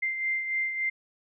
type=beating tone pair; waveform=sine; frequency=2090 / 2093.5 Hz; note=C7 / C7; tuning=-2 / 0 cents; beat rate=3.5 Hz; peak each=-27 / -36 dBFS; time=0.02-0.9 s; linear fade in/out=10 ms; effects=none